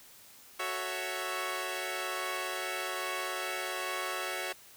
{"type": "chord", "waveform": "10% pulse", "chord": "F# minor seventh", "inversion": "none", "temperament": "equal", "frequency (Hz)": [370, 440, 554.4, 659.3], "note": ["F#4", "A4", "C#5", "E5"], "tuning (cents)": [0, 0, 0, 0], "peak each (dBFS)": [-30, -35, -30, -31], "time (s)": [0.59, 4.53], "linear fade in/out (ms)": 10, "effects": ["white hiss -55 dBFS RMS until 4.76 s"]}